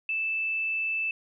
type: tone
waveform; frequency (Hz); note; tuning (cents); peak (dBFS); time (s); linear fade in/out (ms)
sine; 2637; E7; 0; -26; 0.09-1.11; 2
effects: none